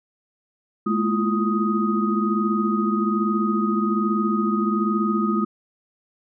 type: tone cluster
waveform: sine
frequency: 212.4 / 233.6 / 333.1 / 347.5 / 1249 Hz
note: G#3 / A#3 / E4 / F4 / D#6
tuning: +39 / +4 / +18 / -9 / +6 cents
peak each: -21 / -29 / -29 / -28 / -25 dBFS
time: 0.86-5.45 s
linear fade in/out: 10 ms
effects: none